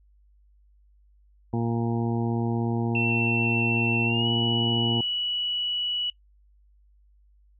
harmonic tone, 116.54 Hz, A#2, in tune, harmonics 1 / 2 / 3 / 4 / 6 / 7 / 8, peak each -27 / -27 / -31 / -37 / -40 / -38 / -41 dBFS, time 1.53-5.01 s, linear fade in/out 5 ms
sine tone with pitch glide, 2697 to 2941 Hz, E7 to F#7, +39 to -11 cents, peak -25 dBFS, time 2.95-6.1 s, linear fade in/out 2 ms, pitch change +150 cents, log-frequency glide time 4.06-4.28 s
effects noise-tail reverb RT60 0.1 s tail -21 dB re dry + added 50 Hz sine -56 dBFS peak until 7.59 s

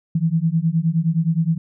sine beating tone pair, 159.1 / 168.7 Hz, D#3 / E3, +39 / +40 cents, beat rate 9.6 Hz, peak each -19 dBFS, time 0.15-1.58 s, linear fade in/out 5 ms, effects none

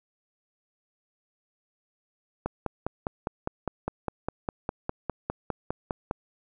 click train, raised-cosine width 1 ms, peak -14 dBFS, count 19, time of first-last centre 2.46-6.111 s, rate 4.93 Hz, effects none

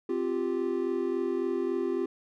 triangle chord, C suspended fourth, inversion none, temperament just, 261.6 / 348.8 / 392.4 Hz, C4 / F4 / G4, 0 / -2 / +2 cents, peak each -32 / -28 / -29 dBFS, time 0.09-2.06 s, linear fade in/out 5 ms, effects none

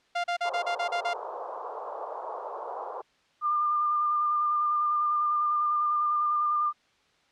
sawtooth tone bursts, 698.5 Hz, F5, in tune, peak -22 dBFS, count 8, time 0.15-1.137 s, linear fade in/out 10 ms, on 91 ms, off 37 ms
white band-pass noise, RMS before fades -37 dBFS, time 0.44-3.02 s, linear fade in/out 10 ms, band 430 to 1100 Hz, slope 48 dB/octave
sine tone with vibrato, 1200 Hz, D6, 37 cents sharp, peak -23 dBFS, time 3.41-6.73 s, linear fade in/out 50 ms, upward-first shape square, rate 10 Hz, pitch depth 14 cents each way
effects white hiss -65 dBFS RMS until 7.31 s + low-pass 4000 Hz 12 dB/octave

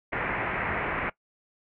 white low-pass noise, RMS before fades -30 dBFS, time 0.12-1.1 s, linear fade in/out 10 ms, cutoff 2300 Hz, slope 48 dB/octave, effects noise-tail reverb RT60 0.1 s tail -20 dB re dry

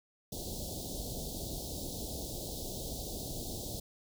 pink band-stop noise, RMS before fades -40 dBFS, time 0.32-3.8 s, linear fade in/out 5 ms, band 740 to 3600 Hz, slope 48 dB/octave, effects none

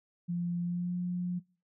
sine tone with pitch glide, 173.8 to 178.07 Hz, F3 to F3, -8 to +34 cents, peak -30 dBFS, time 0.28-1.4 s, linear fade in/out 20 ms, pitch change +42 cents, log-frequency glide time 0.62-0.95 s, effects noise-tail reverb RT60 0.4 s tail -24 dB re dry

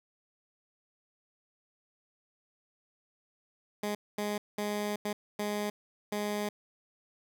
15% pulse tone bursts at uneven times, 207.7 Hz, G#3, in tune, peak -25 dBFS, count 6, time 3.83-3.95 / 4.18-4.38 / 4.58-4.96 / 5.05-5.13 / 5.39-5.7 / 6.12-6.49 s, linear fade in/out 5 ms, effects none

